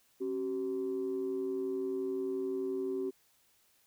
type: tone pair together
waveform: sine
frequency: 269.9 / 381.4 Hz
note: C#4 / G4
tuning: -46 / -47 cents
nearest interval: tritone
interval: 599 cents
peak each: -37 / -32 dBFS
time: 0.2-3.11 s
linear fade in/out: 20 ms
effects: tanh soft clip ceiling -27 dBFS + white hiss -69 dBFS RMS until 3.86 s